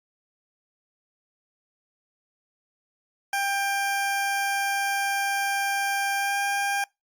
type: tone with pitch glide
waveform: 20% pulse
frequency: 794 to 800.4 Hz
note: G5 to G5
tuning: +22 to +36 cents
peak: -19 dBFS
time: 3.33-6.84 s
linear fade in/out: 2 ms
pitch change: +14 cents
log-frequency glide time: 6.17-6.37 s
effects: noise-tail reverb RT60 0.2 s tail -25 dB re dry + Opus 48 kbps